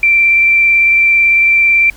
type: tone with vibrato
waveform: sine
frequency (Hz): 2349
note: D7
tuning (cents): 0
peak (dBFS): -6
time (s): 0.03-1.9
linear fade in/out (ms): 2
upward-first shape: sine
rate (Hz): 18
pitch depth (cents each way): 9
effects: added 50 Hz sine -37 dBFS peak until 1.96 s + pink hiss -41 dBFS RMS until 1.96 s